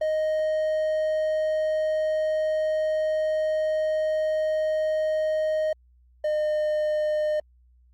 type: tone pair in turn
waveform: triangle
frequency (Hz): 622.3 / 608.8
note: D#5 / D#5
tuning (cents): 0 / -38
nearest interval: unison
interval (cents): 38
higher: first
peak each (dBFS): -20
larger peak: neither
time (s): 0.01-5.73 / 6.24-7.4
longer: first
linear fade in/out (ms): 5
effects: added 61 Hz sine -55 dBFS peak until 7.93 s + Opus 32 kbps